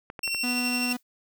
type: clicks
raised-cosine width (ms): 0.5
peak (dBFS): -22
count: 4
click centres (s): 0.101 / 0.192 / 0.277 / 0.347
type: tone with tremolo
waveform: 25% pulse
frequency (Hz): 2721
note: F7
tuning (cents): -46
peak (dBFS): -21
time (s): 0.23-0.93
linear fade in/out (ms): 5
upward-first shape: triangle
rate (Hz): 12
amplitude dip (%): 40
type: tone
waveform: 45% pulse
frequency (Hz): 246.9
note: B3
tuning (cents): 0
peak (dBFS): -28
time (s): 0.43-0.97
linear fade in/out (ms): 10
type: noise with exponential decay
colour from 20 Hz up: blue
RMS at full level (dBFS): -34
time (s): 0.91-1.03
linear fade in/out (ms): 2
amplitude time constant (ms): 24
effects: none